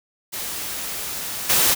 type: noise with level steps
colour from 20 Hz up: white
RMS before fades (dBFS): -29 / -17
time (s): 0.32-1.75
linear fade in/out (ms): 20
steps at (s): 1.49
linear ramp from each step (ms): 10
effects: none

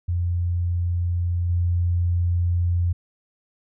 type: tone with level steps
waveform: sine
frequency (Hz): 87.31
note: F2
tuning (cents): 0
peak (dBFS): -20 / -18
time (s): 0.08-2.93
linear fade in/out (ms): 10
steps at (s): 1.49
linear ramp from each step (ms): 10
effects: none

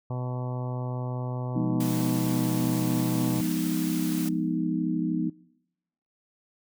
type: harmonic tone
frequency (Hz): 125.2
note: B2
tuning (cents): +24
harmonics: 1 / 2 / 3 / 4 / 5 / 6 / 7 / 8 / 9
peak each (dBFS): -29 / -39 / -43 / -42 / -42 / -46 / -44 / -48 / -48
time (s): 0.1-3.41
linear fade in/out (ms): 5
type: chord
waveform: sine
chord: F half-diminished seventh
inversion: none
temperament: equal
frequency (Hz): 174.61 / 207.7 / 246.9 / 311.1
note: F3 / Ab3 / Cb4 / Eb4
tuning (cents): 0 / 0 / 0 / 0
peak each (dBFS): -29 / -33 / -30 / -29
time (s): 1.55-5.3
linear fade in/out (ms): 10
type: noise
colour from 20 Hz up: white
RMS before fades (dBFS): -38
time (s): 1.8-4.29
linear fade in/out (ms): 5
effects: noise-tail reverb RT60 0.9 s tail -24 dB re dry

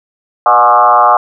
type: tone with frequency modulation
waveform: sine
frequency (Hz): 960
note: B5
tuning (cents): -49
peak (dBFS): -4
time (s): 0.46-1.17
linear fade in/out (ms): 2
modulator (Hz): 117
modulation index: 2.7
effects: none

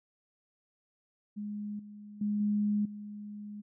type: tone with level steps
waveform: sine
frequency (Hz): 207.7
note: G#3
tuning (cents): 0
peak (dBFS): -35 / -45 / -28 / -26 / -40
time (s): 1.36-3.62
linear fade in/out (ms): 20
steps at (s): 1.79 / 2.21 / 2.4 / 2.85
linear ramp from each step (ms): 5
effects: none

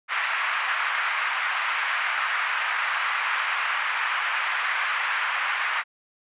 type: band-pass noise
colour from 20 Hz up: pink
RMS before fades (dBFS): -26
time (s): 0.08-5.84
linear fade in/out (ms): 50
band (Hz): 1100 to 2500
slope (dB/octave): 24
effects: resampled to 8000 Hz

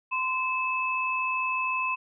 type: tone pair together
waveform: sine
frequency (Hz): 1029 / 2604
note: C6 / E7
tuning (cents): -29 / -22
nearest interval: octave + major third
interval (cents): 1607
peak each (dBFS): -28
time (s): 0.11-1.96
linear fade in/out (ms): 20
effects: none

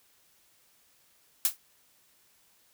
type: noise with exponential decay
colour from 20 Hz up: blue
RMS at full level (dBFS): -20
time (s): 1.45-1.57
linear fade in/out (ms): 1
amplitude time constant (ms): 24
effects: white hiss -65 dBFS RMS until 2.73 s

